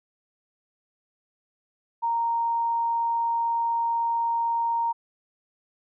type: tone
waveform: sine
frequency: 929 Hz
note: A#5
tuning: 6 cents flat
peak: -22 dBFS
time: 2.02-4.93 s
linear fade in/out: 20 ms
effects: none